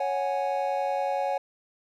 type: chord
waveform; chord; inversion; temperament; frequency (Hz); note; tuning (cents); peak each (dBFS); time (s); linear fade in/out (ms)
triangle; C# suspended fourth; none; equal; 554.4 / 740 / 830.6; C#5 / F#5 / G#5; 0 / 0 / 0; -27 / -28 / -28; 0-1.38; 5
effects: none